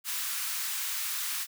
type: high-pass noise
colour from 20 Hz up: white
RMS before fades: -33 dBFS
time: 0.04-1.47 s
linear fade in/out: 50 ms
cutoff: 1100 Hz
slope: 24 dB/octave
effects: none